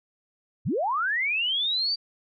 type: linear sweep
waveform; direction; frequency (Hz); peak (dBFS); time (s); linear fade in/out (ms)
sine; up; 71 to 4699; -23; 0.65-1.96; 20
effects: none